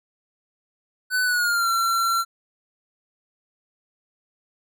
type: tone with pitch glide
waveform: square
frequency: 1500 to 1359.7 Hz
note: F#6 to F6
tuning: +23 to -47 cents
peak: -20 dBFS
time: 1.1-2.25 s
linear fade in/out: 50 ms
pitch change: -170 cents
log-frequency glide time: 1.24-1.69 s
effects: none